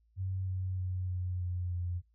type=tone with pitch steps; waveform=sine; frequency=94.4 / 93.15 / 91.92 / 90.71 / 89.51 / 88.33 Hz; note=F#2 / F#2 / F#2 / F#2 / F2 / F2; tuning=+35 / +12 / -11 / -34 / +43 / +20 cents; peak=-32 dBFS; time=0.16-2.02 s; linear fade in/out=50 ms; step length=310 ms; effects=noise-tail reverb RT60 0.2 s tail -25 dB re dry + added 56 Hz sine -66 dBFS peak until 2.14 s